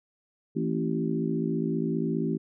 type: harmonic tone with a mistuned harmonic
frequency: 55 Hz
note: A1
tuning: in tune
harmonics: 3 / 4 / 5 / 6 / 7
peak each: -30 / -31 / -32 / -33 / -33 dBFS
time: 0.55-2.38 s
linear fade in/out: 20 ms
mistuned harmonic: 4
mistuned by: +43 cents
effects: none